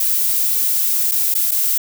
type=noise with dropouts; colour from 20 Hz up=violet; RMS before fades=-17 dBFS; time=0-1.78 s; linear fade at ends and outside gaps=5 ms; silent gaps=1.114-1.118 / 1.342-1.35 / 1.511-1.516 s; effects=none